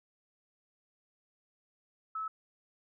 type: tone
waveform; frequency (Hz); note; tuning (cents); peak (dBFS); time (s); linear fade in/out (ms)
sine; 1300; E6; -24; -34; 2.15-2.28; 5
effects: none